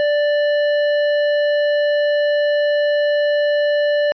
triangle tone with tanh clipping, 587.3 Hz, D5, in tune, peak -16 dBFS, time 0-4.12 s, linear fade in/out 0 ms, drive 18 dB, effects resampled to 11025 Hz

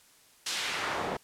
pink noise with band-pass filter sweep, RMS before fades -33 dBFS, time 0.46-1.17 s, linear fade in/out 5 ms, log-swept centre 5300 to 510 Hz, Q 0.94, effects white hiss -60 dBFS RMS until 1.23 s + low-pass 12000 Hz 12 dB/octave

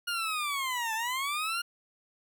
20% pulse linear two-way sweep, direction down then up, 1432 to 869 to 1419 Hz, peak -25 dBFS, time 0.07-1.62 s, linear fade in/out 10 ms, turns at 0.94 s, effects none

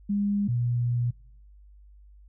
sine tone pair in turn, 203 / 120.7 Hz, G#3 / B2, -39 / -39 cents, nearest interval major sixth, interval 900 cents, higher first, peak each -23 dBFS, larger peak neither, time 0.09-0.48 / 0.48-1.11 s, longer second, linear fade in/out 10 ms, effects noise-tail reverb RT60 0.6 s tail -23 dB re dry + added 50 Hz sine -49 dBFS peak until 2.28 s

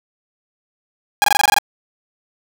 sawtooth tone bursts, 820 Hz, G#5, 22 cents flat, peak -6 dBFS, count 9, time 1.22-1.585 s, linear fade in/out 0 ms, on 21 ms, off 22 ms, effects none

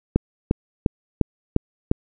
click train, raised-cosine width 3 ms, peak -3 dBFS, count 6, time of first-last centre 0.16-1.914 s, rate 2.85 Hz, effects none

